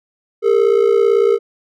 triangle ring-modulated tone, 431.4 Hz, A4, 34 cents flat, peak -5 dBFS, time 0.42-1.39 s, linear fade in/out 50 ms, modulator 29 Hz, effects none

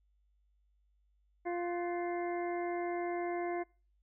harmonic tone with a mistuned harmonic, 349.2 Hz, F4, in tune, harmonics 1 / 2 / 3 / 4 / 5 / 6, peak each -35 / -38 / -47 / -54 / -51 / -47 dBFS, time 1.45-3.64 s, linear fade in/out 20 ms, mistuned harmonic 4, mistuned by +130 cents, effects noise-tail reverb RT60 0.4 s tail -26 dB re dry + added 50 Hz sine -69 dBFS peak until 4.02 s

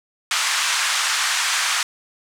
pink band-pass noise, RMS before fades -21 dBFS, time 0.31-1.83 s, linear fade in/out 2 ms, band 1100 to 8800 Hz, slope 24 dB/octave, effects none

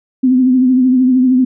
sine tone with vibrato, 255.5 Hz, C4, 41 cents flat, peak -7 dBFS, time 0.23-1.45 s, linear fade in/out 10 ms, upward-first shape triangle, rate 13 Hz, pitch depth 58 cents each way, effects none

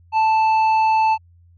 sine tone with tanh clipping, 880 Hz, A5, in tune, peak -15 dBFS, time 0.12-1.18 s, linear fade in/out 50 ms, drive 9 dB, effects added 86 Hz sine -48 dBFS peak until 1.57 s + low-pass 4000 Hz 12 dB/octave

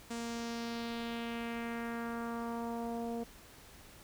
sawtooth tone with low-pass filter sweep, 233.1 Hz, A#3, in tune, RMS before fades -39 dBFS, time 0.1-3.24 s, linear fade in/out 10 ms, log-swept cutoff 8000 to 590 Hz, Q 2, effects added 50 Hz sine -64 dBFS peak until 4.03 s + pink hiss -56 dBFS RMS until 4.03 s

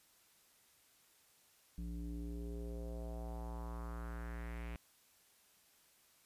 square tone with low-pass filter sweep, 58.1 Hz, A#1, 5 cents flat, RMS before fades -44 dBFS, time 1.78-4.76 s, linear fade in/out 0 ms, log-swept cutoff 220 to 2500 Hz, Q 3, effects white hiss -69 dBFS RMS until 6.25 s + resampled to 32000 Hz

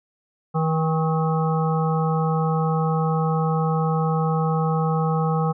harmonic tone with a mistuned harmonic, 160 Hz, D#3, 49 cents sharp, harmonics 1 / 3 / 5 / 7 / 8, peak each -20 / -27 / -27 / -31 / -31 dBFS, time 0.54-5.53 s, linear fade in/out 20 ms, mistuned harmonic 7, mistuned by -38 cents, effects none

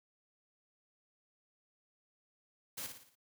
white noise with echo, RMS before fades -42 dBFS, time 2.77-2.87 s, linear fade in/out 10 ms, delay 57 ms, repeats 5, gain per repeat -6 dB, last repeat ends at 3.155 s, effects none

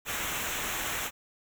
pink noise with comb filter, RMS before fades -33 dBFS, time 0.05-1.11 s, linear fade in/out 50 ms, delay 0.21 ms, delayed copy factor -0.7, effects none

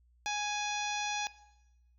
harmonic tone with a mistuned harmonic, 830.6 Hz, G#5, in tune, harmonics 1 / 2 / 3 / 4 / 5 / 6 / 7 / 8, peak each -35 / -41 / -38 / -42 / -45 / -46 / -42 / -48 dBFS, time 0.26-1.27 s, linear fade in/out 0 ms, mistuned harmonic 4, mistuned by +52 cents, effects noise-tail reverb RT60 0.9 s tail -17 dB re dry + added 60 Hz sine -63 dBFS peak until 1.98 s

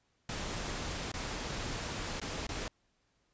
pink noise with dropouts, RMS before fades -38 dBFS, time 0.29-2.68 s, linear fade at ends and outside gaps 2 ms, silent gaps 1.118-1.139 / 2.2-2.215 / 2.468-2.49 s, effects pink hiss -75 dBFS RMS until 3.33 s + resampled to 16000 Hz

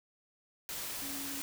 sine tone in noise, 277.3 Hz, C#4, 1 cent sharp, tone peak -44 dBFS, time 1.02-1.41 s, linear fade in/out 0 ms, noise white, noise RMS -40 dBFS, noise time 0.69-1.42 s, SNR -7 dB, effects none

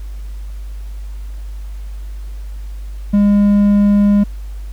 triangle tone, 203.8 Hz, G#3, 32 cents flat, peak -6 dBFS, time 3.13-4.24 s, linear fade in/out 10 ms, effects added 50 Hz sine -24 dBFS peak until 4.72 s + pink hiss -48 dBFS RMS until 4.72 s

